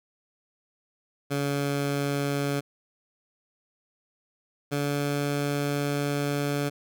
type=tone pair in turn; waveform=15% pulse; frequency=141.8 / 143.61 Hz; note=C#3 / D3; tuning=+40 / -38 cents; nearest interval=unison; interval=22 cents; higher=second; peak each=-19 dBFS; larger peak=neither; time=1.3-2.61 / 4.71-6.7 s; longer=second; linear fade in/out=20 ms; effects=none